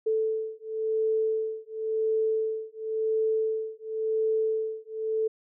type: beating tone pair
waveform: sine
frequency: 439.4 / 440.34 Hz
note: A4 / A4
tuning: -2 / +1 cents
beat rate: 0.94 Hz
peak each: -28 dBFS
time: 0.06-5.28 s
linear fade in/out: 10 ms
effects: none